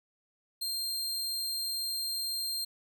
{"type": "tone", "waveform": "sawtooth", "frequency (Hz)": 4186, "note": "C8", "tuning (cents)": 0, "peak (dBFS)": -29, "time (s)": [0.61, 2.65], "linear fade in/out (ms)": 10, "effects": []}